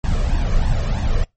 brown noise with flanger, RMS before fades -17 dBFS, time 0.04-1.24 s, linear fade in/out 2 ms, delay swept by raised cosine 1.1 to 1.74 ms, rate 3.1 Hz, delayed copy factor +0.65, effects noise-tail reverb RT60 0.2 s tail -24 dB re dry + MP3 32 kbps

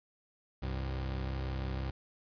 30% pulse tone pair together, 66 / 98 Hz, C2 / G2, +16 / 0 cents, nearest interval perfect fifth, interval 684 cents, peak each -32 / -40 dBFS, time 0.62-1.91 s, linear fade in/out 10 ms, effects resampled to 11025 Hz + 11-bit

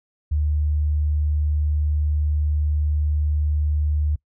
sine tone, 75 Hz, D2, 37 cents sharp, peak -18 dBFS, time 0.31-4.16 s, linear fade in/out 10 ms, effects noise-tail reverb RT60 0.1 s tail -23 dB re dry

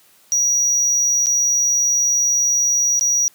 triangle tone with dropouts, 5780 Hz, F#8, 41 cents flat, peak -13 dBFS, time 0.32-3.28 s, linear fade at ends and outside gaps 0 ms, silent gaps 1.26-1.268 / 2.994-3.01 s, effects white hiss -53 dBFS RMS until 3.34 s + high-pass 100 Hz 12 dB/octave

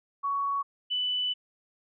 sine tone pair in turn, 1119 / 2987 Hz, C#6 / F#7, +16 / +16 cents, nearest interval octave + perfect fourth, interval 1700 cents, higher second, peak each -26 dBFS, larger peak neither, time 0.23-0.63 / 0.9-1.34 s, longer second, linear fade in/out 20 ms, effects none

